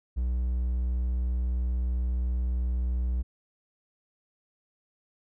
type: tone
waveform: triangle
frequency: 61.5 Hz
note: B1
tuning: 7 cents flat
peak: -23 dBFS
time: 0.16-3.23 s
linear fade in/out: 20 ms
effects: none